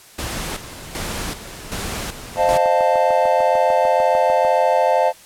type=noise with tremolo; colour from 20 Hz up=pink; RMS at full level=-26 dBFS; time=0.18-2.58 s; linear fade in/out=10 ms; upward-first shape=square; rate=1.3 Hz; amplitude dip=65%
type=click train; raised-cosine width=1 ms; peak=-18 dBFS; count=15; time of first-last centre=2.36-4.45 s; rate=6.7 Hz
type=chord; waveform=triangle; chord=F dominant seventh; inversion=second; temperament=equal with one note detuned; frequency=523.3 / 616.5 / 698.5 / 880 Hz; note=C5 / Eb5 / F5 / A5; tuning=0 / -16 / 0 / 0 cents; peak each=-17 dBFS; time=2.36-5.13 s; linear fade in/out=50 ms
effects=white hiss -45 dBFS RMS until 5.25 s + low-pass 12000 Hz 12 dB/octave